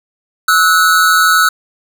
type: tone pair together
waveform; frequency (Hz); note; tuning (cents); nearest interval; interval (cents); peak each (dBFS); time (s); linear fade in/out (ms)
square; 1300 / 1472.2; E6 / F#6; -24 / -9; major second; 215; -11; 0.48-1.49; 5
effects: none